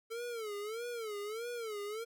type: tone with vibrato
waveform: square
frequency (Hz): 443.7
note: A4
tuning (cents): +14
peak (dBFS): -39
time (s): 0.1-2.05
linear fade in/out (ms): 20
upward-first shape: sine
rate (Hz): 1.6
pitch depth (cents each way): 150
effects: none